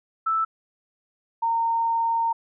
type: tone pair in turn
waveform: sine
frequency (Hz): 1318.5 / 918.4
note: E6 / A#5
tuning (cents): 0 / -26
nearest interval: tritone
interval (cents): 626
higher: first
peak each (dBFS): -20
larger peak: neither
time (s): 0.26-0.45 / 1.42-2.33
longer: second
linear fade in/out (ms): 10
effects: none